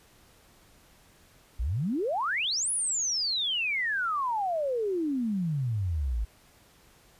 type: exponential two-way sweep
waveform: sine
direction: up then down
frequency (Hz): 51.2 to 10480 to 51.2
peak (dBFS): -26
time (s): 1.59-6.25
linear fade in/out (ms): 10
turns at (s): 2.71
effects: pink hiss -59 dBFS RMS until 7.19 s + resampled to 32000 Hz